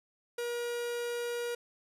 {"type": "tone", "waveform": "45% pulse", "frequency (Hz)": 477.6, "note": "A#4", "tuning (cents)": 42, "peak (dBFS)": -33, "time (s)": [0.38, 1.55], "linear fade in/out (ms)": 5, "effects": ["resampled to 32000 Hz"]}